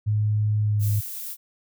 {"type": "tone with pitch glide", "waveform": "sine", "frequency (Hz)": [106, 103.94], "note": ["G#2", "G#2"], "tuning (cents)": [36, 2], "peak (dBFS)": -19, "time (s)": [0.06, 1.01], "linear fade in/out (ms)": 20, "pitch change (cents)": -34, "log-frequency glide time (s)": [0.62, 0.84]}
{"type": "noise", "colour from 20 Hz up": "violet", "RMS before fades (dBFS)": -34, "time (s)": [0.79, 1.37], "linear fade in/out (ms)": 50}
{"effects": []}